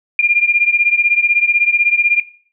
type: beating tone pair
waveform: sine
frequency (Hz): 2400 / 2416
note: D7 / D7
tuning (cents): +37 / +48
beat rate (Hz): 16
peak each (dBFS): -13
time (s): 0.19-2.2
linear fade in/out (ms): 2
effects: noise-tail reverb RT60 0.5 s tail -18 dB re dry